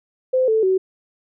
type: tone with pitch steps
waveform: sine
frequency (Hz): 515 / 440.6 / 377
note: C5 / A4 / F#4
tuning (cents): -28 / +2 / +32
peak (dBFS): -14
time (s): 0.33-0.78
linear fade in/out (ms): 10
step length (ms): 150
effects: none